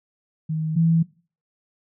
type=tone pair in turn; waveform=sine; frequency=157.6 / 164.63 Hz; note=D#3 / E3; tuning=+23 / -2 cents; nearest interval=minor second; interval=75 cents; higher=second; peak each=-22 / -15 dBFS; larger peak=second; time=0.49-0.76 / 0.76-1.03 s; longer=neither; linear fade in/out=10 ms; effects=noise-tail reverb RT60 0.4 s tail -21 dB re dry